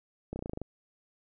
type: slowing click train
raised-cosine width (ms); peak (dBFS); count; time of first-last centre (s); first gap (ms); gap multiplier
2; -23; 9; 0.33-0.616; 30; 1.05
effects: none